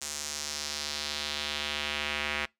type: tone with band-pass filter sweep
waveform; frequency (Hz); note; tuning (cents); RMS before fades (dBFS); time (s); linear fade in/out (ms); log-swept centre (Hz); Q
square; 73.9; D2; +11; -34; 0.01-2.46; 10; 7100 to 2300; 1.9
effects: noise-tail reverb RT60 0.2 s tail -25 dB re dry

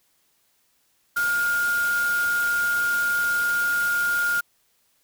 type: tone in noise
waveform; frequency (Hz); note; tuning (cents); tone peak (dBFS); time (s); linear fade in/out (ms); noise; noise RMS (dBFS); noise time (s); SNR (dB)
sine; 1418; F6; +26; -20; 1.16-4.41; 10; white; -34; 1.16-4.41; +11
effects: white hiss -66 dBFS RMS until 5.03 s

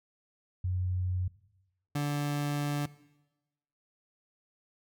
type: tone pair in turn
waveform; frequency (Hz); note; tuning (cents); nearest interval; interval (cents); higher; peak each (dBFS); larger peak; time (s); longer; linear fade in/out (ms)
sine / 30% pulse; 91.3 / 145.39; F#2 / D3; -23 / -17; minor sixth; 806; second; -28 / -26; second; 0.64-1.28 / 1.95-2.86; second; 5
effects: noise-tail reverb RT60 1.0 s tail -19 dB re dry

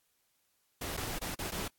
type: noise with dropouts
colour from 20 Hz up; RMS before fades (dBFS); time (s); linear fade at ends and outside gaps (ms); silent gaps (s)
pink; -38; 0.81-1.68; 5; 0.969-0.973 / 1.187-1.214 / 1.348-1.388 / 1.508-1.518
effects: white hiss -75 dBFS RMS until 1.78 s + AAC 64 kbps

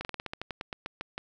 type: slowing click train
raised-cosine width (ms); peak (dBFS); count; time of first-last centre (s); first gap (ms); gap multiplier
0.3; -19; 14; 0.01-1.179; 39; 1.13
effects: none

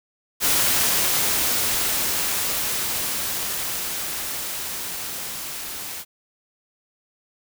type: noise with level ramp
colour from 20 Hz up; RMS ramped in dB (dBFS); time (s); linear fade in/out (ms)
white; -19 to -33; 0.4-6.05; 50
effects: none

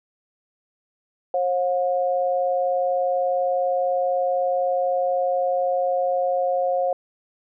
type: tone pair together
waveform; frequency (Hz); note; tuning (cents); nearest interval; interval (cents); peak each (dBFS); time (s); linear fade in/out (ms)
sine; 538 / 718.1; C5 / F5; +48 / +48; perfect fourth; 500; -21 / -23; 1.34-6.93; 2
effects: none

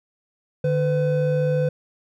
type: tone pair together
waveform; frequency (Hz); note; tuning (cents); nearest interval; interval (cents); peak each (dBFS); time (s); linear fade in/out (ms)
triangle; 150 / 504.5; D3 / B4; +37 / +37; octave + major sixth; 2100; -19; 0.64-1.69; 5
effects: none

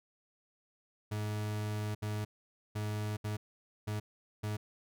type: tone bursts at uneven times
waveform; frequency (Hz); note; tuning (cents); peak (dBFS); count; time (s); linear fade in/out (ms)
40% pulse; 105.8; G#2; +33; -33; 6; 1.11-1.95 / 2.02-2.25 / 2.75-3.17 / 3.24-3.37 / 3.87-4 / 4.43-4.57; 10
effects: none

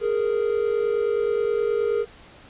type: tone pair together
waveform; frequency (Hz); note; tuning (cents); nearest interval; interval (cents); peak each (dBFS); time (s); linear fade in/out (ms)
triangle; 415.1 / 464.6; G#4 / A#4; -1 / -6; major second; 195; -21; 0-2.06; 50
effects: pink hiss -48 dBFS RMS until 2.49 s + resampled to 8000 Hz

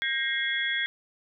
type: tone cluster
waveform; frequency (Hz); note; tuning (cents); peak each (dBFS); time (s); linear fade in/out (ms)
sine; 1604 / 1886 / 2126 / 3348; G6 / A#6 / C7 / G#7; +39 / +20 / +27 / +13; -31; 0.02-0.86; 0
effects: none

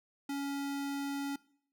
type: tone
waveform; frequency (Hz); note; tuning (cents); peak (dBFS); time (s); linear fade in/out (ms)
square; 280.1; C#4; +18; -35; 0.29-1.36; 5
effects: noise-tail reverb RT60 0.6 s tail -21 dB re dry

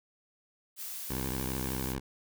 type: noise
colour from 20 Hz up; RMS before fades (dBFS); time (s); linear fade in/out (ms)
blue; -40; 0.76-1.96; 50
type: tone with vibrato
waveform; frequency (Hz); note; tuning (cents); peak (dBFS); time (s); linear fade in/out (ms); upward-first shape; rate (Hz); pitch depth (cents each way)
10% pulse; 65.1; C2; -8; -25; 1.09-2; 20; sine; 13; 99
effects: none

